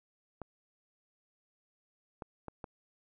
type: clicks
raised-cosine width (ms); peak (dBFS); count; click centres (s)
1; -27; 4; 0.417 / 2.222 / 2.483 / 2.642
effects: none